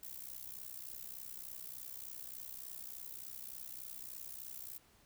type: noise with amplitude modulation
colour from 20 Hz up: violet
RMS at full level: -44 dBFS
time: 0.03-4.78 s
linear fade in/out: 2 ms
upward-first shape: sine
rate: 63.4 Hz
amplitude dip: 90%
effects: pink hiss -67 dBFS RMS until 5.05 s